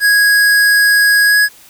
square tone with pitch glide, 1656 to 1670.4 Hz, G#6 to G#6, -5 to +10 cents, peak -8 dBFS, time 0-1.49 s, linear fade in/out 50 ms, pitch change +15 cents, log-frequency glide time 1.25-1.37 s, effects white hiss -42 dBFS RMS until 1.69 s

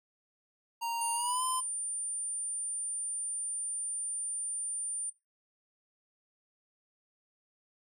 square tone with pitch glide, 930 to 1026 Hz, A#5 to C6, -4 to -34 cents, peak -33 dBFS, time 0.81-1.61 s, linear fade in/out 20 ms, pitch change +170 cents, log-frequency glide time 1.14-1.43 s
sine tone, 9180 Hz, D9, 40 cents flat, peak -33 dBFS, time 1.01-5.1 s, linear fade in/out 5 ms
effects noise-tail reverb RT60 0.2 s tail -17 dB re dry

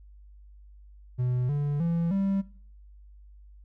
triangle tone with pitch steps, 124.7 / 144.91 / 168.39 / 195.68 Hz, B2 / D3 / E3 / G3, +17 / -23 / +37 / -3 cents, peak -22 dBFS, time 1.18-2.42 s, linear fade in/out 20 ms, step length 310 ms, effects noise-tail reverb RT60 0.5 s tail -20 dB re dry + added 50 Hz sine -48 dBFS peak until 3.64 s

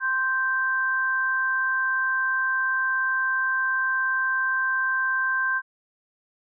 sine tone pair together, 1046.5 / 1565.7 Hz, C6 / G6, 0 / -3 cents, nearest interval perfect fifth, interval 697 cents, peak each -28 / -22 dBFS, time 0-5.62 s, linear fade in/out 50 ms, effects none

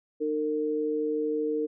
sine tone pair together, 304.6 / 456.4 Hz, D#4 / A#4, -37 / -37 cents, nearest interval perfect fifth, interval 700 cents, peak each -30 / -27 dBFS, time 0.2-1.67 s, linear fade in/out 20 ms, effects none

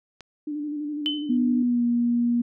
click, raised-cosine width 0.2 ms, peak -24 dBFS, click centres 0.207 s
sine tone with vibrato, 296.5 Hz, D4, 17 cents sharp, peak -27 dBFS, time 0.47-1.63 s, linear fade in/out 5 ms, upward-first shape square, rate 12 Hz, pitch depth 31 cents each way
sine tone with exponential decay, 3040 Hz, F#7, 46 cents sharp, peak -20 dBFS, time 1.06-1.37 s, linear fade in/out 0 ms, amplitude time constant 67 ms
sine tone with pitch glide, 244.8 to 238.4 Hz, B3 to A#3, -15 to +39 cents, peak -19 dBFS, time 1.29-2.42 s, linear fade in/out 10 ms, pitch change -46 cents, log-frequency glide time 1.64-1.84 s
effects none

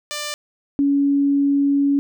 5% pulse / sine tone pair in turn, 593 / 281.3 Hz, D5 / C#4, +17 / +26 cents, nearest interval octave + minor second, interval 1291 cents, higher first, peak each -14 dBFS, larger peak neither, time 0.11-0.34 / 0.79-1.99 s, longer second, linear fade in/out 0 ms, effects none

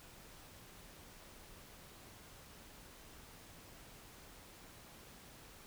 silence, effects pink hiss -57 dBFS RMS until 5.66 s

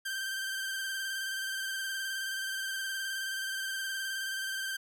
sawtooth tone with vibrato, 1566 Hz, G6, 2 cents flat, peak -30 dBFS, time 0.05-4.77 s, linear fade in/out 10 ms, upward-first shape square, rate 19 Hz, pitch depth 24 cents each way, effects none

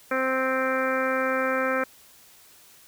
harmonic tone, 261.6 Hz, C4, in tune, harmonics 1 / 2 / 3 / 4 / 5 / 6 / 7 / 8 / 9, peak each -31 / -26 / -38 / -35 / -29 / -30 / -35 / -38 / -36 dBFS, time 0.11-1.84 s, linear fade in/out 5 ms, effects white hiss -53 dBFS RMS until 2.87 s

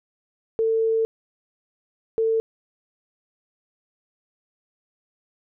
sine tone pair in turn, 448 / 448 Hz, A4 / A4, +31 / +31 cents, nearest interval unison, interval 0 cents, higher neither, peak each -18 dBFS, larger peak neither, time 0.59-1.05 / 2.18-2.4 s, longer first, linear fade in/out 0 ms, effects none

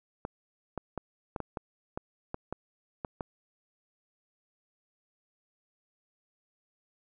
clicks, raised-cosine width 1 ms, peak -20 dBFS, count 11, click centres 0.251 / 0.777 / 0.977 / 1.362 / 1.403 / 1.572 / 1.975 / 2.344 / 2.526 / 3.048 / 3.208 s, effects none

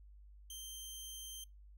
15% pulse tone, 3139 Hz, G7, 2 cents sharp, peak -39 dBFS, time 0.5-1.44 s, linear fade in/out 2 ms, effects noise-tail reverb RT60 0.2 s tail -24 dB re dry + added 50 Hz sine -55 dBFS peak until 1.77 s

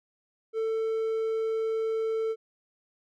triangle tone, 445.1 Hz, A4, 20 cents sharp, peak -24 dBFS, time 0.53-2.36 s, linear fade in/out 50 ms, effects none

